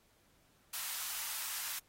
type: high-pass noise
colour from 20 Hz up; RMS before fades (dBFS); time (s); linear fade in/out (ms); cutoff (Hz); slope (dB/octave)
white; -40; 0.73-1.79; 5; 860; 24
effects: pink hiss -70 dBFS RMS until 1.88 s + AAC 48 kbps